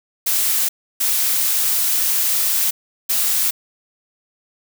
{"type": "noise bursts at uneven times", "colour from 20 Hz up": "blue", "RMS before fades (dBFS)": -18, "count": 3, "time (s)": [[0.26, 0.69], [1, 2.71], [3.09, 3.51]], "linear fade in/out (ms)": 10, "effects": []}